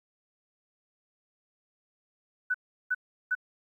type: tone bursts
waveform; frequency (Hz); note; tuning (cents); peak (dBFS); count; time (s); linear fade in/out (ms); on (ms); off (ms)
sine; 1495; F#6; +17; -24; 3; 2.5-3.352; 10; 44; 360
effects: 11-bit